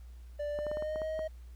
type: tone with pitch glide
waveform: triangle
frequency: 587.3 to 629.5 Hz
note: D5 to D#5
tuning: 0 to +20 cents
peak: -31 dBFS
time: 0.39-1.28 s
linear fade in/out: 10 ms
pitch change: +120 cents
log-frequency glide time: 0.53-1.05 s
type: clicks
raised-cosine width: 1 ms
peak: -28 dBFS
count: 8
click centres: 0.589 / 0.667 / 0.715 / 0.771 / 0.824 / 0.959 / 1.018 / 1.192 s
effects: added 60 Hz sine -46 dBFS peak until 1.55 s + pink hiss -67 dBFS RMS until 1.55 s